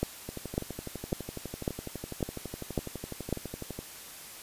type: two click trains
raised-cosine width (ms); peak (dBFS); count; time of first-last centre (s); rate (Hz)
2; -23 / -14; 43 / 7; 0.29-3.79 / 0.03-3.327; 12 / 1.82
effects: white hiss -46 dBFS RMS until 4.42 s + resampled to 32000 Hz